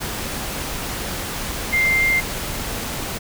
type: tone in noise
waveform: sine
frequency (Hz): 2099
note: C7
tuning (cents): +5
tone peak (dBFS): -15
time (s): 1.72-2.21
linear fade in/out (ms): 20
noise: pink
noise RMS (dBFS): -27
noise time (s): 0-3.19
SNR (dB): +9
effects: none